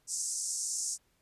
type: band-pass noise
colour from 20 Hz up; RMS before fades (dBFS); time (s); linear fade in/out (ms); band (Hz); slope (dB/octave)
white; -35; 0.07-0.98; 50; 5600 to 8900; 48
effects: pink hiss -72 dBFS RMS until 1.21 s + resampled to 32000 Hz